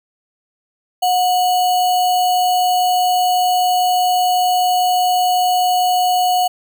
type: tone with sample-and-hold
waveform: sine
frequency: 728 Hz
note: F#5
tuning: 28 cents flat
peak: -12 dBFS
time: 1.02-6.48 s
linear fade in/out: 10 ms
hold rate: 3675 Hz
effects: none